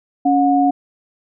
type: tone pair together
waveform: sine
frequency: 279.2 / 724.6 Hz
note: C#4 / F#5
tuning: +13 / -36 cents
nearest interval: octave + perfect fourth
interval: 1651 cents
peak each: -14 dBFS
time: 0.25-0.71 s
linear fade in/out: 10 ms
effects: none